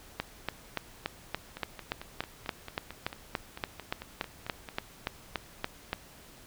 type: two click trains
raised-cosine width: 0.3 ms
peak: -14 / -24 dBFS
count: 21 / 15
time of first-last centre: 0.2-5.931 / 1.57-4.688 s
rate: 3.49 / 4.49 Hz
effects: pink hiss -53 dBFS RMS until 6.46 s